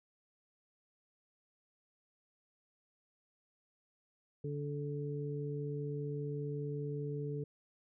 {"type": "harmonic tone", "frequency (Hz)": 145.1, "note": "D3", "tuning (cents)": -21, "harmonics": [1, 2, 3], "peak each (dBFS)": [-38, -46, -41], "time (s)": [4.44, 7.44], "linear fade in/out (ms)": 5, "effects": []}